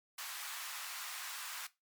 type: high-pass noise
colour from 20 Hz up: pink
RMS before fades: -44 dBFS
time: 0.18-1.67 s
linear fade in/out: 5 ms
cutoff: 1000 Hz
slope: 24 dB/octave
effects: noise-tail reverb RT60 0.2 s tail -17 dB re dry + MP3 96 kbps

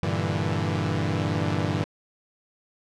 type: chord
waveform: sawtooth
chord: E half-diminished seventh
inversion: first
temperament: equal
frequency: 98 / 116.54 / 146.83 / 164.81 Hz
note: G2 / Bb2 / D3 / E3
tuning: 0 / 0 / 0 / 0 cents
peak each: -24 / -27 / -26 / -25 dBFS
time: 0.03-1.84 s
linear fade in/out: 0 ms
effects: low-pass 5000 Hz 12 dB/octave

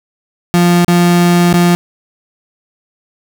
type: tone with dropouts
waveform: 35% pulse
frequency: 174.61 Hz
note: F3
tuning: in tune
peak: -5 dBFS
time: 0.54-1.75 s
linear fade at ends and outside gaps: 0 ms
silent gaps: 0.846-0.881 / 1.528-1.539 s
effects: none

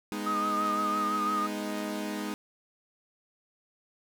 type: chord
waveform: sawtooth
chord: G# minor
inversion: none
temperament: equal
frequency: 207.7 / 246.9 / 311.1 Hz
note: G#3 / B3 / D#4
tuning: 0 / 0 / 0 cents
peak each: -31 / -36 / -32 dBFS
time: 0.12-2.34 s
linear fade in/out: 0 ms
type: tone with vibrato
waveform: sine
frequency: 1243 Hz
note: D#6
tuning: 2 cents flat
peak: -27 dBFS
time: 0.26-1.47 s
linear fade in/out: 10 ms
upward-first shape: sine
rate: 5.9 Hz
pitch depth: 38 cents each way
effects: none

